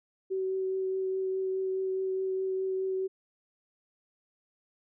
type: tone with vibrato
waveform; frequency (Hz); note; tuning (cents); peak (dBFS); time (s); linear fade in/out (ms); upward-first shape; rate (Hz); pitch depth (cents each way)
sine; 379.1; F#4; +42; -28; 0.3-3.08; 20; triangle; 4.8; 12
effects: none